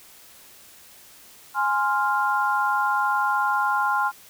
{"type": "chord", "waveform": "sine", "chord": "F minor", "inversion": "first", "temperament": "equal", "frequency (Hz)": [830.6, 1046.5, 1396.9], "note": ["Ab5", "C6", "F6"], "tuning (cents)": [0, 0, 0], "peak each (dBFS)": -24, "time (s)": [1.54, 4.12], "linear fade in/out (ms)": 50, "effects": ["white hiss -49 dBFS RMS until 4.29 s"]}